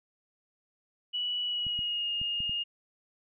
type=tone with pitch glide; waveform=sine; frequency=2944 to 2842 Hz; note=F#7 to F7; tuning=-9 to +30 cents; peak=-29 dBFS; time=1.13-2.64 s; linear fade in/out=20 ms; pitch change=-61 cents; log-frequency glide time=1.44-2.1 s
type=clicks; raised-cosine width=5 ms; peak=-31 dBFS; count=5; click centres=1.667 / 1.791 / 2.215 / 2.404 / 2.495 s
effects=none